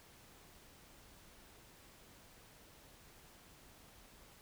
silence, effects pink hiss -61 dBFS RMS until 4.41 s

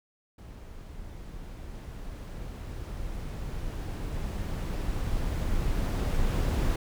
brown noise with level ramp, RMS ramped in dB -44 to -25 dBFS, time 0.38-6.76 s, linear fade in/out 5 ms, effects none

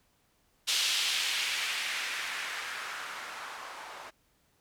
violet noise with low-pass filter sweep, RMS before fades -34 dBFS, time 0.67-4.11 s, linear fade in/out 20 ms, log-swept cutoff 3700 to 900 Hz, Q 1.5, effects pink hiss -70 dBFS RMS until 4.6 s

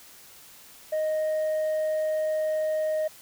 sine tone, 622 Hz, D#5, 1 cent flat, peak -21 dBFS, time 0.92-3.08 s, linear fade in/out 10 ms, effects tanh soft clip ceiling -23 dBFS + white hiss -50 dBFS RMS until 3.21 s

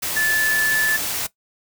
sine tone in noise, 1741 Hz, A6, 19 cents flat, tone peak -17 dBFS, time 0.16-0.97 s, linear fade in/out 10 ms, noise white, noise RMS -25 dBFS, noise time 0.02-1.27 s, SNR +5 dB, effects noise-tail reverb RT60 0.1 s tail -17 dB re dry

